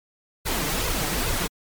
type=noise with flanger; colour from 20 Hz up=pink; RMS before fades=-25 dBFS; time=0.45-1.48 s; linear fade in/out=20 ms; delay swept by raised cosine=1.9 to 6.9 ms; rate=2.4 Hz; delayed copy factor=+0.9; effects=MP3 96 kbps